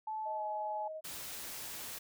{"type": "tone with pitch glide", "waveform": "sine", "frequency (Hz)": [869, 848.2], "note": ["A5", "G#5"], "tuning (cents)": [-22, 36], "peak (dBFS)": -36, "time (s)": [0.07, 0.88], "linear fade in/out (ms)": 5, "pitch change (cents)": -42, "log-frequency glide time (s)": [0.35, 0.42]}
{"type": "tone with tremolo", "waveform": "sine", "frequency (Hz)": 628, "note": "D#5", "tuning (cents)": 16, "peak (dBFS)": -39, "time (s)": [0.25, 1.01], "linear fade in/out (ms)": 20, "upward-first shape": "triangle", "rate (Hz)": 20, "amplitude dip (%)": 30}
{"type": "noise", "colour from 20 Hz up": "white", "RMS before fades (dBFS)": -44, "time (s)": [1.04, 1.99], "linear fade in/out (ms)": 10}
{"effects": []}